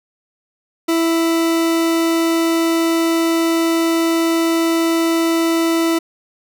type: tone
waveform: 40% pulse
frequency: 330.5 Hz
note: E4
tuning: 5 cents sharp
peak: -13 dBFS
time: 0.88-5.99 s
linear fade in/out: 10 ms
effects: none